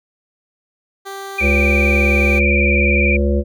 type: tone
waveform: 15% pulse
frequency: 392 Hz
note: G4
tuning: in tune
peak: -21 dBFS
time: 1.05-2.4 s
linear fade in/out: 20 ms
type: tone with vibrato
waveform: sine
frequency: 2372 Hz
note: D7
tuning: 17 cents sharp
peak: -15 dBFS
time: 1.38-3.17 s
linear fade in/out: 10 ms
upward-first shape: square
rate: 20 Hz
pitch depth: 37 cents each way
type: harmonic tone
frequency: 70.7 Hz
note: C#2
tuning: 35 cents sharp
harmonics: 1 / 3 / 5 / 7 / 8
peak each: -15 / -20 / -22 / -23 / -24 dBFS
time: 1.4-3.44 s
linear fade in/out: 50 ms
effects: none